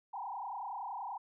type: tone with frequency modulation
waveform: sine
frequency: 880 Hz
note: A5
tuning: in tune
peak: -38 dBFS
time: 0.13-1.18 s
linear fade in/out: 10 ms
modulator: 30.6 Hz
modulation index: 3.7
effects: none